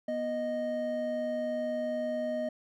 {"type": "tone pair together", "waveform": "triangle", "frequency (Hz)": [243.5, 621], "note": ["B3", "D#5"], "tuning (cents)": [-24, -3], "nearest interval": "octave + major third", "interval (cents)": 1621, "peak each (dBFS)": [-34, -29], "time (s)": [0.08, 2.49], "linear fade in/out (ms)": 5, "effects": []}